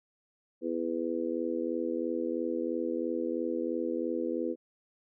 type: harmonic tone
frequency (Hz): 83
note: E2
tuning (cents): +12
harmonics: 3 / 4 / 5 / 6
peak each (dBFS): -36 / -33 / -37 / -35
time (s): 0.61-4.56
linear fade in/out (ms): 50
effects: none